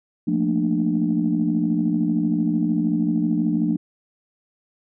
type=chord; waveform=sine; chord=Bb major seventh; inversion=second; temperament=equal with one note detuned; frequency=174.61 / 220 / 233.1 / 298.8 Hz; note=F3 / A3 / Bb3 / D4; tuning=0 / 0 / 0 / +30 cents; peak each=-23 / -24 / -24 / -22 dBFS; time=0.27-3.77 s; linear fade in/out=10 ms; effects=tanh soft clip ceiling -9 dBFS